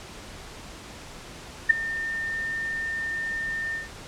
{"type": "tone with ADSR envelope", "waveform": "sine", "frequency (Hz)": 1810, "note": "A6", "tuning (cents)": 48, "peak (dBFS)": -9, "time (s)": [1.69, 3.89], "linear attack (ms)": 14, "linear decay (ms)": 9, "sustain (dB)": -18, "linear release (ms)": 150, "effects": ["pink hiss -42 dBFS RMS until 4.07 s", "low-pass 8000 Hz 12 dB/octave"]}